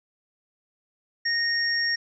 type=tone pair together; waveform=sine; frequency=1855 / 5541 Hz; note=A#6 / F8; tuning=-9 / -15 cents; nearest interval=octave + perfect fifth; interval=1894 cents; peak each=-24 / -26 dBFS; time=1.25-1.96 s; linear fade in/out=10 ms; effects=none